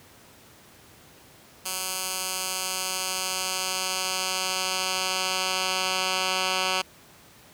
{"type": "tone with band-pass filter sweep", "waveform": "10% pulse", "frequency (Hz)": 186.6, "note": "F#3", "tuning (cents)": 15, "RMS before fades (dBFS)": -28, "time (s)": [1.65, 6.82], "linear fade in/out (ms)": 10, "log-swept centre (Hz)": [9800, 3400], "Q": 0.75, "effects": ["pink hiss -52 dBFS RMS until 7.53 s", "high-pass 80 Hz 12 dB/octave"]}